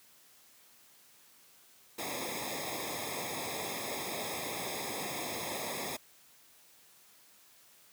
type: noise with comb filter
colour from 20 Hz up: pink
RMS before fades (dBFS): -38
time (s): 1.98-5.97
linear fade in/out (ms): 10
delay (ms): 0.68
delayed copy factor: -1
effects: white hiss -61 dBFS RMS until 7.92 s + high-pass 100 Hz 12 dB/octave